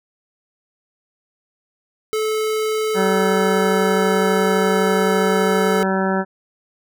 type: tone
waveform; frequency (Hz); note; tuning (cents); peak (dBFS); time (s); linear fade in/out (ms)
square; 433.9; A4; -24; -19; 2.13-5.83; 0
type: harmonic tone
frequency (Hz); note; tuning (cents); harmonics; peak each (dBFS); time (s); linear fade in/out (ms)
191; G3; -45; 1 / 2 / 3 / 4 / 5 / 7 / 8 / 9; -20 / -23 / -25 / -26 / -27 / -28 / -29 / -30; 2.94-6.25; 50
effects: none